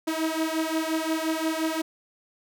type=beating tone pair; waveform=sawtooth; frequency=317 / 322.7 Hz; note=D#4 / E4; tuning=+32 / -37 cents; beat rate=5.7 Hz; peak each=-24 dBFS; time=0.07-1.82 s; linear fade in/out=10 ms; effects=none